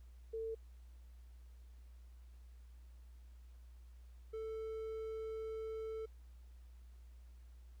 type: tone pair in turn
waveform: sine / triangle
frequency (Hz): 447.9 / 442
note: A4 / A4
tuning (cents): +31 / +8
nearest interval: unison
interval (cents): 23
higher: first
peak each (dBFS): -39 / -39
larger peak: neither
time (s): 0.33-0.55 / 4.33-6.06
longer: second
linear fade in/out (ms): 10
effects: added 60 Hz sine -54 dBFS peak until 7.8 s + pink hiss -75 dBFS RMS until 7.8 s